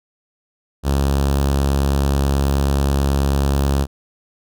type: tone with notch filter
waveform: sawtooth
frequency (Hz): 69.3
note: C#2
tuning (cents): 0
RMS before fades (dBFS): -17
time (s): 0.83-3.87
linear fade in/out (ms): 50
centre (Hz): 2100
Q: 1.5
effects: none